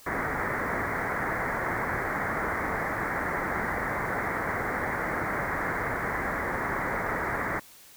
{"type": "low-pass noise", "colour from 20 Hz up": "white", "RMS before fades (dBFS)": -30, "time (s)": [0.06, 7.6], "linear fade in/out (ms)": 10, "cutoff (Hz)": 2100, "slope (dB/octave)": 96, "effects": ["white hiss -52 dBFS RMS until 7.96 s"]}